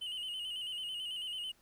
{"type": "tone with vibrato", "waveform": "triangle", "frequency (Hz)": 2960, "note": "F#7", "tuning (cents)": 0, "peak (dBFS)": -36, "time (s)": [0.01, 1.52], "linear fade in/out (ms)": 10, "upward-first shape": "square", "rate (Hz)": 9.1, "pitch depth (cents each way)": 53, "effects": ["pink hiss -68 dBFS RMS until 1.61 s"]}